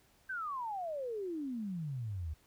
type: exponential sweep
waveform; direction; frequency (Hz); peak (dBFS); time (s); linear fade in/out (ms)
sine; down; 1591 to 73.3; -36; 0.29-2.34; 10
effects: pink hiss -68 dBFS RMS until 2.46 s